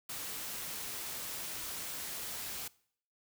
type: noise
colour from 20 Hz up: white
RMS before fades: -41 dBFS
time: 0.09-2.68 s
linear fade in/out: 5 ms
effects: noise-tail reverb RT60 0.6 s tail -22 dB re dry